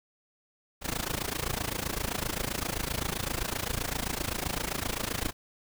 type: noise with amplitude modulation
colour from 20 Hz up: pink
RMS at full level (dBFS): -29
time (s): 0.81-5.33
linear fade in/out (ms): 50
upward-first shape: sine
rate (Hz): 27.7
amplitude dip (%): 90
effects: none